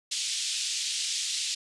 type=band-pass noise; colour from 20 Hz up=pink; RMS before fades=-31 dBFS; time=0.11-1.55 s; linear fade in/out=10 ms; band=3100 to 8200 Hz; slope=24 dB/octave; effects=resampled to 24000 Hz